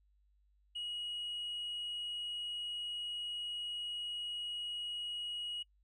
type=tone with tanh clipping; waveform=sine; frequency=2900 Hz; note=F#7; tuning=35 cents flat; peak=-39 dBFS; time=0.75-5.63 s; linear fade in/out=10 ms; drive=1 dB; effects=noise-tail reverb RT60 0.1 s tail -24 dB re dry + added 50 Hz sine -68 dBFS peak until 5.83 s